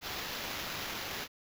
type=noise with sample-and-hold; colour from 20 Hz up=white; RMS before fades=-39 dBFS; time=0.01-1.28 s; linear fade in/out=50 ms; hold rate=8820 Hz; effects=none